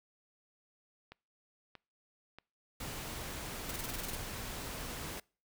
click train, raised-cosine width 0.3 ms, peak -33 dBFS, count 4, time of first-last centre 1.12-3.019 s, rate 1.58 Hz
pink noise, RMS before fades -42 dBFS, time 2.8-5.2 s, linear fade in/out 5 ms
white noise bursts, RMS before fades -41 dBFS, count 10, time 3.69-4.153 s, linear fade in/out 2 ms, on 22 ms, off 27 ms
effects noise-tail reverb RT60 0.4 s tail -26 dB re dry

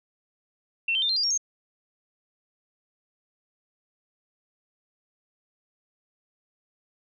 sine tone with pitch steps, 2700 / 3119 / 3604 / 4164 / 4811 / 5558 / 6422 Hz, E7 / G7 / A7 / C8 / D8 / F8 / G8, +41 / -9 / +41 / -9 / +41 / -9 / +41 cents, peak -22 dBFS, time 0.88-1.377 s, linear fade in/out 5 ms, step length 71 ms, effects none

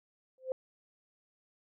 sine tone with exponential growth, 519 Hz, C5, 14 cents flat, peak -27 dBFS, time 0.38-0.52 s, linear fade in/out 1 ms, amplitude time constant 30 ms, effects none

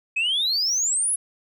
sine exponential sweep, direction up, 2500 to 10980 Hz, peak -18 dBFS, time 0.16-1.16 s, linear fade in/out 10 ms, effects tanh soft clip ceiling -18 dBFS

